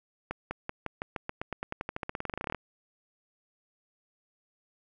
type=accelerating click train; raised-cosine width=0.5 ms; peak=-18 dBFS; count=28; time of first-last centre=0.31-2.547 s; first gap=200 ms; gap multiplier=0.92; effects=none